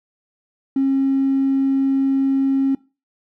triangle tone, 270.5 Hz, C#4, 42 cents flat, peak -11 dBFS, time 0.76-2.75 s, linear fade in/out 5 ms, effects noise-tail reverb RT60 0.3 s tail -24 dB re dry + tanh soft clip ceiling -12 dBFS

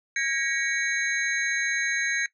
sine tone cluster, 1638 / 1903 / 2239 / 3969 / 6440 Hz, G#6 / A#6 / C#7 / B7 / G8, -24 / +35 / +17 / +8 / +46 cents, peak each -29 / -30 / -29 / -38 / -35 dBFS, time 0.16-2.26 s, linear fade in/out 2 ms, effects noise-tail reverb RT60 0.1 s tail -17 dB re dry

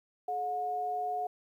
sine tone pair together, 428.1 / 722.7 Hz, A4 / F#5, -47 / -41 cents, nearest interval major sixth, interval 906 cents, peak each -40 / -31 dBFS, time 0.28-1.27 s, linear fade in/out 5 ms, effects 11-bit

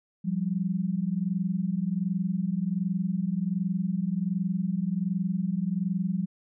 sine tone pair together, 174.1 / 195.42 Hz, F3 / G3, -5 / -5 cents, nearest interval major second, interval 200 cents, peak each -28 dBFS, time 0.24-6.26 s, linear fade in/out 20 ms, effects none

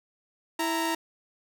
sawtooth tone pair together, 329.6 / 928.5 Hz, E4 / A#5, 0 / -7 cents, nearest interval octave + tritone, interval 1793 cents, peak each -25 dBFS, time 0.59-0.95 s, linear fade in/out 5 ms, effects none

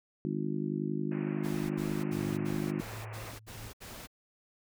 harmonic tone, 51 Hz, G#1, 31 cents flat, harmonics 3 / 4 / 5 / 6 / 7, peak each -36 / -36 / -39 / -37 / -38 dBFS, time 0.25-2.81 s, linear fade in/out 0 ms
pink band-pass noise, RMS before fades -48 dBFS, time 1.11-3.32 s, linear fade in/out 10 ms, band 360 to 2700 Hz, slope 96 dB/octave
pink noise bursts, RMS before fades -46 dBFS, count 8, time 1.43-4.073 s, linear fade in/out 20 ms, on 270 ms, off 69 ms
sine tone with tremolo, 108.7 Hz, A2, 21 cents flat, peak -40 dBFS, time 2.1-3.7 s, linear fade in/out 20 ms, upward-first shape sine, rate 1.3 Hz, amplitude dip 80%
effects none

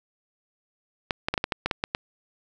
clicks, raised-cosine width 0.3 ms, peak -8 dBFS, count 10, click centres 1.108 / 1.285 / 1.34 / 1.378 / 1.441 / 1.522 / 1.66 / 1.712 / 1.839 / 1.949 s, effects none

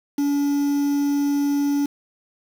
triangle tone with quantisation, 285.2 Hz, C#4, 49 cents sharp, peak -16 dBFS, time 0.18-1.86 s, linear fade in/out 5 ms, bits 6, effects none

